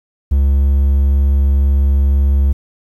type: tone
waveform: triangle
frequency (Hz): 69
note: C#2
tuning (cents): -7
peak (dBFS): -7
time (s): 0.31-2.53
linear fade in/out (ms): 10
effects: 8-bit